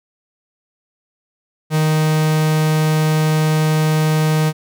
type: tone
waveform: 45% pulse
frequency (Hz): 155.56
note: D#3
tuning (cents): 0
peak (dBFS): -13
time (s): 1.7-4.53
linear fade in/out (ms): 50
effects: none